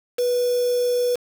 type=tone with quantisation; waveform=sine; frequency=489.7 Hz; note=B4; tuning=15 cents flat; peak=-18 dBFS; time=0.18-1.16 s; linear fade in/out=10 ms; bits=5; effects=none